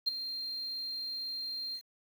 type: tone with ADSR envelope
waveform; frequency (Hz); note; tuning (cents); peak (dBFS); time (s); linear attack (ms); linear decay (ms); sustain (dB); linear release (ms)
sine; 4186; C8; 0; -22; 0.06-1.82; 21; 11; -13; 78
effects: tanh soft clip ceiling -23 dBFS + 9-bit